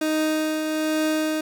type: tone with tremolo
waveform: 30% pulse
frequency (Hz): 311.1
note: D#4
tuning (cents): 0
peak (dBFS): -17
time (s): 0.01-1.41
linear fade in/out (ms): 5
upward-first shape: triangle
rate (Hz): 1.2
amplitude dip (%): 40
effects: none